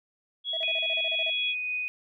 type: tone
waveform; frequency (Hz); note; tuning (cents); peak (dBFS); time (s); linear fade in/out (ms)
sine; 3343; G#7; +11; -28; 0.44-1.55; 50
type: tone bursts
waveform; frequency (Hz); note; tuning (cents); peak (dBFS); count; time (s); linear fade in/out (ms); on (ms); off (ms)
triangle; 650; E5; -24; -32; 11; 0.53-1.302; 5; 42; 31
type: tone with tremolo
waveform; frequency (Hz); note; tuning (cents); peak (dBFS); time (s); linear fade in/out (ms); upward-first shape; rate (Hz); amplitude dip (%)
sine; 2489; D#7; 0; -27; 0.63-1.88; 0; triangle; 3.8; 25
effects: none

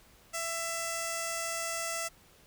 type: tone with notch filter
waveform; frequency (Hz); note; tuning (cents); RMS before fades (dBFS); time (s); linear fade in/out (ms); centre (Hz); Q
5% pulse; 666; E5; +18; -35; 0.33-2.09; 20; 3800; 1.2
effects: pink hiss -60 dBFS RMS until 2.46 s

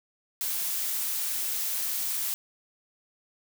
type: noise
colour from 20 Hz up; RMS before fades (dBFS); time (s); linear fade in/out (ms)
blue; -30; 0.41-2.34; 0
effects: none

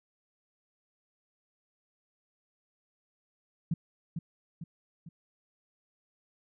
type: tone with echo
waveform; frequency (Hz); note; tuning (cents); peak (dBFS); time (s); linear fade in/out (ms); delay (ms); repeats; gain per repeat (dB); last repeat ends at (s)
sine; 164.81; E3; 0; -25; 3.71-3.74; 5; 450; 3; -6; 5.09
effects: none

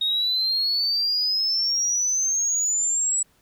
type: exponential sweep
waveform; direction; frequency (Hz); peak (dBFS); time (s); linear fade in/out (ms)
sine; up; 3729 to 7870; -19; 0.01-3.23; 5
effects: tanh soft clip ceiling -16 dBFS + pink hiss -62 dBFS RMS until 3.41 s

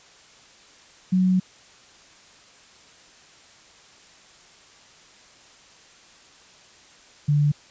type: tone pair in turn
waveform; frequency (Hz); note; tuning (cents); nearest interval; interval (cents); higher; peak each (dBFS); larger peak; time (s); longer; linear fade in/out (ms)
sine; 185 / 146.47; F#3 / D3; 0 / -4; major third; 404; first; -16; neither; 1.12-1.4 / 7.28-7.52; first; 10
effects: white hiss -51 dBFS RMS until 7.7 s + resampled to 16000 Hz

